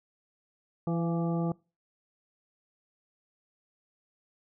harmonic tone with a mistuned harmonic, 167.7 Hz, E3, 30 cents sharp, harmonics 1 / 2 / 3 / 4 / 5 / 7, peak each -28 / -34 / -38 / -40 / -42 / -45 dBFS, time 0.87-1.52 s, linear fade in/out 2 ms, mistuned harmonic 4, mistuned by +33 cents, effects noise-tail reverb RT60 0.3 s tail -23 dB re dry

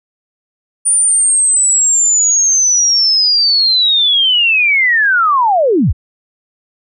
sine linear sweep, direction down, 9397 to 37.28 Hz, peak -8 dBFS, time 0.85-5.93 s, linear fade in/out 20 ms, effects none

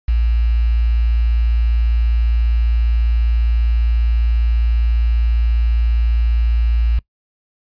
sine tone with quantisation, 57.4 Hz, A#1, 26 cents flat, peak -12 dBFS, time 0.08-6.99 s, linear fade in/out 5 ms, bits 6, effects noise-tail reverb RT60 0.1 s tail -22 dB re dry + resampled to 11025 Hz

